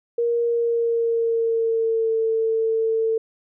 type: tone with pitch glide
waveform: sine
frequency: 470.6 to 447.5 Hz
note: A#4 to A4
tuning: +16 to +29 cents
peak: -18 dBFS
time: 0.18-3.18 s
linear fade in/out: 5 ms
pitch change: -87 cents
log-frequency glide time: 0.43-2.17 s
effects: none